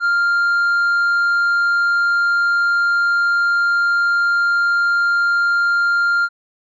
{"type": "tone with tanh clipping", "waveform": "sine", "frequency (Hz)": 1396.9, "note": "F6", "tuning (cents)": 0, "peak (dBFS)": -14, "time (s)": [0, 6.29], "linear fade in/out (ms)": 50, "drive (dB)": 3, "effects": []}